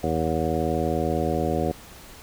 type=harmonic tone; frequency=80.3 Hz; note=E2; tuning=45 cents flat; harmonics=1 / 2 / 3 / 4 / 5 / 6 / 7 / 9; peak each=-30 / -30 / -30 / -30 / -30 / -30 / -30 / -30 dBFS; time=0.03-1.72 s; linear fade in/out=10 ms; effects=pink hiss -45 dBFS RMS until 2.22 s